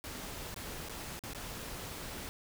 pink noise with dropouts, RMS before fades -43 dBFS, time 0.04-2.29 s, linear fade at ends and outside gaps 0 ms, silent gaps 0.543-0.562 / 0.887-0.895 / 1.192-1.237 / 1.334-1.348 s, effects none

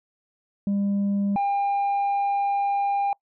sine tone pair in turn, 200.4 / 801.6 Hz, G3 / G5, +38 / +38 cents, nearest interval 2 octaves, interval 2400 cents, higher second, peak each -18 dBFS, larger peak neither, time 0.67-1.36 / 1.36-3.13 s, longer second, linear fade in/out 2 ms, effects noise-tail reverb RT60 0.1 s tail -26 dB re dry + tanh soft clip ceiling -20 dBFS

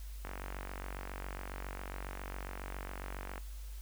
click train, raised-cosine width 0.5 ms, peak -27 dBFS, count 149, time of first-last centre 0.25-3.379 s, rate 47.3 Hz, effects added 50 Hz sine -42 dBFS peak until 3.81 s + white hiss -58 dBFS RMS until 3.81 s

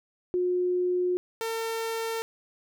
sine / sawtooth tone pair in turn, 360 / 452.6 Hz, F#4 / A4, -47 / +49 cents, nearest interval major third, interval 396 cents, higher second, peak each -23 / -25 dBFS, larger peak first, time 0.34-1.17 / 1.41-2.22 s, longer first, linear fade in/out 0 ms, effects none

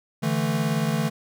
square chord, D suspended second, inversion none, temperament equal, 146.83 / 164.81 / 220 Hz, D3 / E3 / A3, 0 / 0 / 0 cents, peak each -27 dBFS, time 0.22-1.1 s, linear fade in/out 20 ms, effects none

